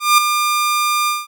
sawtooth tone with ADSR envelope, 1200 Hz, D6, 37 cents sharp, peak -3 dBFS, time 0-1.27 s, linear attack 180 ms, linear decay 5 ms, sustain -8 dB, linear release 190 ms, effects none

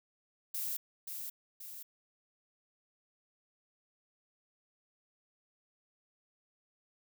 violet noise with echo, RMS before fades -37 dBFS, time 0.54-0.77 s, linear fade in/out 5 ms, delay 530 ms, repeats 2, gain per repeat -5 dB, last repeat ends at 1.83 s, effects none

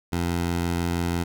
15% pulse tone, 86.1 Hz, F2, 24 cents flat, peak -17 dBFS, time 0.12-1.24 s, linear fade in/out 10 ms, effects none

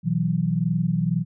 sine chord, B suspended fourth, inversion none, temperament equal with one note detuned, 123.47 / 163.11 / 185 Hz, B2 / E3 / F#3, 0 / -18 / 0 cents, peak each -27 / -22 / -25 dBFS, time 0.03-1.25 s, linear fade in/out 50 ms, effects none

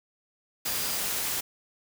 sine tone in noise, 4853 Hz, D#8, 44 cents flat, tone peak -39 dBFS, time 0.65-0.98 s, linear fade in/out 10 ms, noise white, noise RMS -30 dBFS, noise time 0.65-1.41 s, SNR -12 dB, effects none

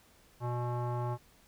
square tone with low-pass filter, 121.5 Hz, B2, 28 cents flat, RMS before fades -34 dBFS, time 0.4-1.18 s, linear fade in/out 50 ms, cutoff 970 Hz, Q 3.7, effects pink hiss -63 dBFS RMS until 1.47 s

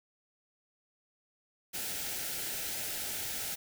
white band-stop noise, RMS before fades -37 dBFS, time 1.73-3.56 s, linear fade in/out 20 ms, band 920 to 1300 Hz, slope 96 dB/octave, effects none

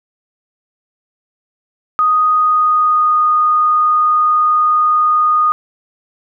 sine tone with pitch glide, 1244.5 to 1232.3 Hz, D#6 to D#6, 0 to -17 cents, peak -9 dBFS, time 1.99-5.52 s, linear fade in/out 0 ms, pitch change -17 cents, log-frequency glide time 2.28-3.25 s, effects none

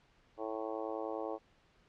harmonic tone, 110 Hz, A2, in tune, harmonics 3 / 4 / 5 / 6 / 7 / 8 / 9 / 10, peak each -43 / -42 / -42 / -46 / -45 / -49 / -53 / -50 dBFS, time 0.37-1.39 s, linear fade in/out 50 ms, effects pink hiss -68 dBFS RMS until 1.88 s + low-pass 4000 Hz 12 dB/octave

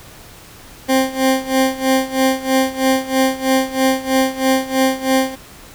20% pulse tone with tremolo, 263.6 Hz, C4, 13 cents sharp, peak -6 dBFS, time 0.88-5.36 s, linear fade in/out 20 ms, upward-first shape sine, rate 3.1 Hz, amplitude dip 85%, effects pink hiss -40 dBFS RMS until 5.74 s

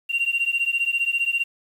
sine beating tone pair, 2757 / 2772 Hz, F7 / F7, -23 / -14 cents, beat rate 15 Hz, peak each -22 dBFS, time 0.09-1.44 s, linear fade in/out 20 ms, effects tanh soft clip ceiling -15 dBFS + 8-bit

